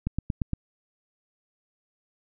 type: click train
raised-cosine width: 5 ms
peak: -14 dBFS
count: 5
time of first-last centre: 0.07-0.533 s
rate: 8.63 Hz
effects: none